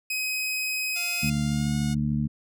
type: tone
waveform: sawtooth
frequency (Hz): 2526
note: D#7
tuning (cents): +26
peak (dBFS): -23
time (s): 0.1-1.3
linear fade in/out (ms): 5
type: tone with pitch glide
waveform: 5% pulse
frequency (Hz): 698.5 to 723.1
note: F5 to F#5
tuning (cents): 0 to -40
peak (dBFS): -24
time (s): 0.95-1.95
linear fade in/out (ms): 20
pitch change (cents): +60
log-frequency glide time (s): 1.43-1.75
type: harmonic tone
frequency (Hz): 73.42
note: D2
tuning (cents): 0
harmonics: 1 / 2 / 3 / 4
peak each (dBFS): -34 / -26 / -26 / -38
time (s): 1.22-2.28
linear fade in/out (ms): 20
effects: none